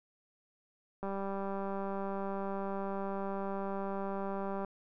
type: click train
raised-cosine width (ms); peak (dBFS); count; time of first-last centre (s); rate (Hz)
1; -25; 710; 1.03-4.647; 196
effects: none